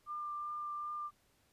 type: tone with vibrato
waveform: sine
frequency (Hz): 1193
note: D6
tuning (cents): +27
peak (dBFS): -38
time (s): 0.06-1.11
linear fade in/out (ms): 50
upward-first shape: triangle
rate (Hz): 2.6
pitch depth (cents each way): 12
effects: pink hiss -72 dBFS RMS until 1.52 s + resampled to 32000 Hz